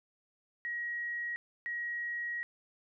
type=tone bursts at uneven times; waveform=sine; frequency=1900 Hz; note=A#6; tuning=33 cents sharp; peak=-34 dBFS; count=2; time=0.65-1.36 / 1.66-2.43 s; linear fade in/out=0 ms; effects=none